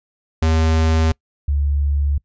square / sine tone pair in turn, 80.2 / 71.45 Hz, E2 / D2, -47 / -47 cents, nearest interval major second, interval 200 cents, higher first, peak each -14 / -15 dBFS, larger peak first, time 0.42-1.12 / 1.48-2.18 s, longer neither, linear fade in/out 5 ms, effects noise-tail reverb RT60 0.1 s tail -25 dB re dry + resampled to 16000 Hz

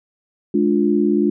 sine chord, D diminished, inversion second, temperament just, 211.4 / 293.7 / 352.4 Hz, Ab3 / D4 / F4, +31 / 0 / +16 cents, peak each -18 dBFS, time 0.54-1.3 s, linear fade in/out 5 ms, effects none

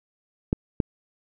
clicks, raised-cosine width 3 ms, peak -8 dBFS, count 2, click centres 0.529 / 0.802 s, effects none

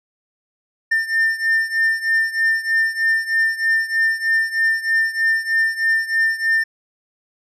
triangle beating tone pair, 1800 / 1803.2 Hz, A6 / A6, +39 / +42 cents, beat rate 3.2 Hz, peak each -16 / -19 dBFS, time 0.91-6.64 s, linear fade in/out 10 ms, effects none

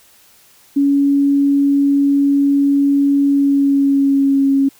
sine tone with pitch glide, 280.9 to 274 Hz, C#4 to C#4, +23 to -20 cents, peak -10 dBFS, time 0.76-4.69 s, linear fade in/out 10 ms, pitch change -43 cents, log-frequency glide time 3.26-4.52 s, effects white hiss -49 dBFS RMS until 4.79 s

